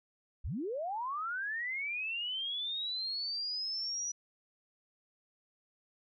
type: linear sweep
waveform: sine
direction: up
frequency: 34.65 to 5880 Hz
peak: -34 dBFS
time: 0.44-4.12 s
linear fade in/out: 10 ms
effects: none